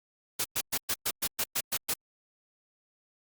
white noise bursts, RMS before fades -29 dBFS, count 10, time 0.39-1.94 s, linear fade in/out 10 ms, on 56 ms, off 110 ms, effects Opus 48 kbps

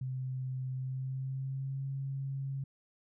sine tone with pitch glide, 129.7 to 136.15 Hz, C3 to C#3, -15 to -31 cents, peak -34 dBFS, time 0.01-2.64 s, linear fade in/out 5 ms, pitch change +84 cents, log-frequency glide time 0.74-1.86 s, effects none

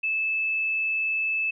sine tone, 2619 Hz, E7, 12 cents flat, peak -23 dBFS, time 0.03-1.51 s, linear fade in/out 10 ms, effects none

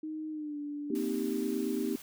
sine tone with pitch glide, 311.1 to 291.9 Hz, D#4 to D4, 0 to -10 cents, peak -35 dBFS, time 0.03-1 s, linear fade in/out 5 ms, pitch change -110 cents, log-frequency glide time 0.3-0.58 s
sine chord, C minor seventh, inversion third, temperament equal, 233.1 / 261.6 / 311.1 / 392 Hz, Bb3 / C4 / Eb4 / G4, 0 / 0 / 0 / 0 cents, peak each -35 dBFS, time 0.9-1.96 s, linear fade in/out 5 ms
white noise, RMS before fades -49 dBFS, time 0.95-2.02 s, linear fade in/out 2 ms
effects none

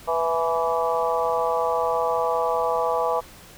harmonic tone with a mistuned harmonic, 164.81 Hz, E3, in tune, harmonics 3 / 4 / 5 / 6 / 7, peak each -25 / -26 / -27 / -28 / -28 dBFS, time 0.07-3.21 s, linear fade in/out 20 ms, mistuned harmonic 5, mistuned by +30 cents, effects pink hiss -46 dBFS RMS until 3.57 s

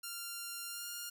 5% pulse tone with pitch glide, 1391 to 1410.4 Hz, F6 to F6, -7 to +17 cents, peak -30 dBFS, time 0.03-1.1 s, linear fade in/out 10 ms, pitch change +24 cents, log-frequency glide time 0.67-0.88 s, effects none

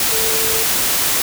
sine tone in noise, 445.2 Hz, A4, 20 cents sharp, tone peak -24 dBFS, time 0.12-0.63 s, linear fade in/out 2 ms, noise white, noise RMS -17 dBFS, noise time 0-1.22 s, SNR -10 dB, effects none

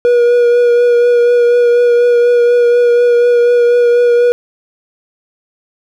triangle tone with vibrato, 480.9 Hz, B4, 46 cents flat, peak -4 dBFS, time 0.05-4.32 s, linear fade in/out 0 ms, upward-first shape triangle, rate 4.1 Hz, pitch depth 20 cents each way, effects none

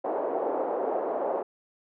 white band-pass noise, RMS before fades -29 dBFS, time 0.04-1.43 s, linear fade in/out 10 ms, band 370 to 710 Hz, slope 24 dB/octave, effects none

